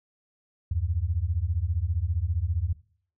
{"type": "beating tone pair", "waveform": "sine", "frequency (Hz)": [77.4, 92.4], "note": ["D#2", "F#2"], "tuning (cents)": [-9, -2], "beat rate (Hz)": 15, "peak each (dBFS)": -27, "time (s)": [0.71, 2.73], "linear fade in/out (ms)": 5, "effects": ["noise-tail reverb RT60 0.5 s tail -18 dB re dry"]}